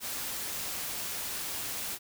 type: noise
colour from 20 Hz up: white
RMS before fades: -36 dBFS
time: 0-1.99 s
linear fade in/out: 50 ms
effects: none